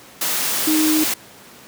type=tone in noise; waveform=sine; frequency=311.1 Hz; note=D#4; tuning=in tune; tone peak=-15 dBFS; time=0.67-1.04 s; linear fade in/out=5 ms; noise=white; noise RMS=-21 dBFS; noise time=0.21-1.14 s; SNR=+3 dB; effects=pink hiss -43 dBFS RMS until 1.67 s + high-pass 150 Hz 12 dB/octave